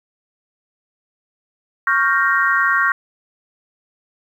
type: chord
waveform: sine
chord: G half-diminished seventh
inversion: second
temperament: equal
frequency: 1108.7 / 1396.9 / 1568 / 1864.7 Hz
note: Db6 / F6 / G6 / Bb6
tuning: 0 / 0 / 0 / 0 cents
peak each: -19 dBFS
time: 1.87-2.92 s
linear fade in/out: 2 ms
effects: 8-bit

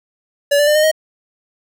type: tone with pitch steps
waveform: square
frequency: 572 / 585.4 / 599.1 / 613.1 / 627.4 Hz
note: D5 / D5 / D5 / D#5 / D#5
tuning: -46 / -6 / +34 / -26 / +14 cents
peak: -11 dBFS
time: 0.51-0.915 s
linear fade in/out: 10 ms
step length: 81 ms
effects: none

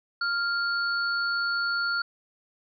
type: tone pair together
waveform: sine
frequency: 1396.9 / 4435 Hz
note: F6 / C#8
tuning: 0 / 0 cents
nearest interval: octave + minor sixth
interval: 2000 cents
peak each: -25 / -32 dBFS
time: 0.21-2.02 s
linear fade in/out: 5 ms
effects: none

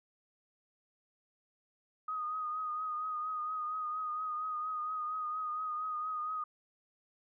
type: tone with vibrato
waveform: sine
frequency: 1244.5 Hz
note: D#6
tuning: in tune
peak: -34 dBFS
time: 2.08-6.44 s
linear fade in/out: 5 ms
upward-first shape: triangle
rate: 4.3 Hz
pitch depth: 41 cents each way
effects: none

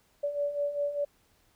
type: beating tone pair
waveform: sine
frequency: 573 / 578 Hz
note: D5 / D5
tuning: -43 / -28 cents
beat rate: 5 Hz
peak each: -35 / -29 dBFS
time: 0.23-1.05 s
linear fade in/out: 10 ms
effects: pink hiss -67 dBFS RMS until 1.55 s

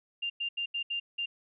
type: tone bursts at uneven times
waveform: sine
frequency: 2794 Hz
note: F7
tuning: in tune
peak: -30 dBFS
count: 6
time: 0.22-0.3 / 0.4-0.49 / 0.57-0.66 / 0.74-0.83 / 0.9-1 / 1.18-1.26 s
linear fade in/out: 10 ms
effects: none

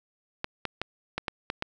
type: clicks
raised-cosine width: 0.3 ms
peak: -13 dBFS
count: 7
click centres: 0.444 / 0.653 / 0.816 / 1.18 / 1.282 / 1.501 / 1.624 s
effects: none

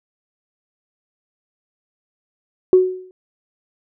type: tone with exponential decay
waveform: sine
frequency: 370 Hz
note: F#4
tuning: in tune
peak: -4 dBFS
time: 2.73-3.11 s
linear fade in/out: 1 ms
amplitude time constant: 82 ms
effects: tanh soft clip ceiling 0 dBFS

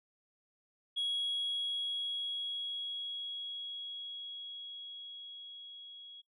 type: tone with level ramp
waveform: sine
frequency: 3322 Hz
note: G#7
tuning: in tune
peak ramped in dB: -29 to -48 dBFS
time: 0.96-6.22 s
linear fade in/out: 20 ms
effects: noise-tail reverb RT60 0.1 s tail -20 dB re dry + tanh soft clip ceiling -29 dBFS

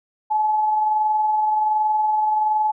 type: tone with amplitude modulation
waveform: sine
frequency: 857 Hz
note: A5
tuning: 46 cents flat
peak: -15 dBFS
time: 0.3-2.72 s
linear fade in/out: 20 ms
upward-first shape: sine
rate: 21.3 Hz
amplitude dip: 30%
effects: none

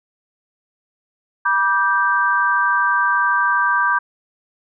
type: chord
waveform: sine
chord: G major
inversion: first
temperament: equal with one note detuned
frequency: 970.8 / 1174.7 / 1568 Hz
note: B5 / D6 / G6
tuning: -30 / 0 / 0 cents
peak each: -20 / -19 / -17 dBFS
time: 1.45-3.99 s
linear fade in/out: 10 ms
effects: none

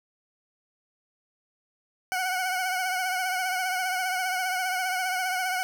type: tone with vibrato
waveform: 20% pulse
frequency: 740 Hz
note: F#5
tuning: in tune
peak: -21 dBFS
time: 2.12-5.63 s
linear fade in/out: 0 ms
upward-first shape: triangle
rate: 15 Hz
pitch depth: 53 cents each way
effects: none

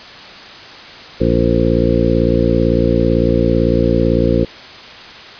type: harmonic tone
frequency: 57.9 Hz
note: A#1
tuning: 11 cents flat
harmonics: 1 / 2 / 3 / 4 / 5 / 6 / 8 / 9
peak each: -19 / -19 / -19 / -19 / -19 / -19 / -19 / -19 dBFS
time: 1.2-4.45 s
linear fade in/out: 10 ms
effects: white hiss -34 dBFS RMS until 5.39 s + resampled to 11025 Hz

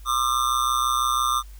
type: tone with amplitude modulation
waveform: square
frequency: 1200 Hz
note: D6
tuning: 37 cents sharp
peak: -17 dBFS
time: 0.05-1.43 s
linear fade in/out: 50 ms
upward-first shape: sine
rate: 126 Hz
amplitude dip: 85%
effects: added 50 Hz sine -39 dBFS peak until 1.59 s + white hiss -55 dBFS RMS until 1.59 s

